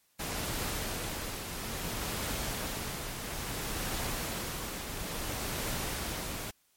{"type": "noise with tremolo", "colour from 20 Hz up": "pink", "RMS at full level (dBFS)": -34, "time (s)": [0.19, 6.51], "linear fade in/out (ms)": 10, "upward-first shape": "triangle", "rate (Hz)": 0.59, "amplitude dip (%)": 45, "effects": ["white hiss -70 dBFS RMS until 6.76 s", "MP3 64 kbps"]}